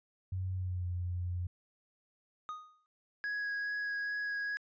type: tone with pitch glide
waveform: sine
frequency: 93.1 to 88.9 Hz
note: F#2 to F2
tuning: +11 to +31 cents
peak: -33 dBFS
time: 0.32-1.47 s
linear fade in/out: 5 ms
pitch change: -80 cents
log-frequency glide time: 0.54-0.87 s
type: tone with exponential decay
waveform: triangle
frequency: 1241 Hz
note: D#6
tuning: 5 cents flat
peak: -34 dBFS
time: 2.49-2.86 s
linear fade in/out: 0 ms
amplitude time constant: 79 ms
type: tone with vibrato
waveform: triangle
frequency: 1661.2 Hz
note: G#6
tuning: in tune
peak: -32 dBFS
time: 3.24-4.57 s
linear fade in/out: 0 ms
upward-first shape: sine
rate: 2.4 Hz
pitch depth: 9 cents each way
effects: resampled to 16000 Hz